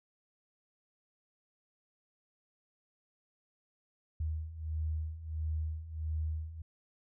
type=beating tone pair; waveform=sine; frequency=77.6 / 79.1 Hz; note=D#2 / D#2; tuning=-4 / +29 cents; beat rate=1.5 Hz; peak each=-39 / -35 dBFS; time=4.2-6.62 s; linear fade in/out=5 ms; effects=none